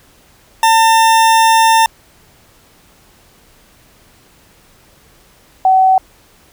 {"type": "tone pair in turn", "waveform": ["40% pulse", "sine"], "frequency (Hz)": [900, 756.8], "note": ["A5", "F#5"], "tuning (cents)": [39, 39], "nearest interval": "minor third", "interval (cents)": 300, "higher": "first", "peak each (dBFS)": -6, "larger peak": "neither", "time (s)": [[0.63, 1.86], [5.65, 5.98]], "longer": "first", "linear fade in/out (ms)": 2, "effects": ["pink hiss -48 dBFS RMS until 6.52 s"]}